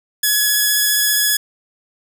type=tone with vibrato; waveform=5% pulse; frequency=1691 Hz; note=G#6; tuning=31 cents sharp; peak=-3 dBFS; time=0.23-1.37 s; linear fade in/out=5 ms; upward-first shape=sine; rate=15 Hz; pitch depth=12 cents each way; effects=none

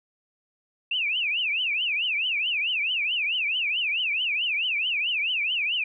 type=tone with vibrato; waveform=sine; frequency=2637 Hz; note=E7; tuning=in tune; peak=-23 dBFS; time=0.91-5.84 s; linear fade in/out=5 ms; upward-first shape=triangle; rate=4.6 Hz; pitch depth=280 cents each way; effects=none

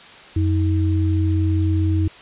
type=tone pair together; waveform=sine; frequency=90.44 / 318.6 Hz; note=F#2 / D#4; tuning=-39 / +41 cents; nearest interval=octave + minor seventh; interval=2180 cents; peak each=-16 / -23 dBFS; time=0.36-2.08 s; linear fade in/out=5 ms; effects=white hiss -42 dBFS RMS until 2.21 s + resampled to 8000 Hz

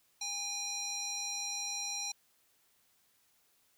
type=tone with band-pass filter; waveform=square; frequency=814 Hz; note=G#5; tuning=35 cents flat; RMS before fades=-38 dBFS; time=0.21-2.12 s; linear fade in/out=5 ms; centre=5200 Hz; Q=4.1; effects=white hiss -71 dBFS RMS until 3.77 s

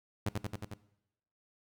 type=tone with echo; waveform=sawtooth; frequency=102.7 Hz; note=G#2; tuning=19 cents flat; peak=-26 dBFS; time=0.26-0.29 s; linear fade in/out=5 ms; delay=90 ms; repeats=5; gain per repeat=-2 dB; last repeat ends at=0.74 s; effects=noise-tail reverb RT60 0.9 s tail -19 dB re dry

